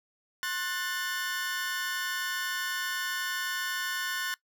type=chord; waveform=sawtooth; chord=F# diminished; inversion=second; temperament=just; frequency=1065.6 / 1480 / 1776 Hz; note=C6 / F#6 / A6; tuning=+31 / 0 / +16 cents; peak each=-35 / -30 / -31 dBFS; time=0.43-4.34 s; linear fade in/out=0 ms; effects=noise-tail reverb RT60 0.1 s tail -20 dB re dry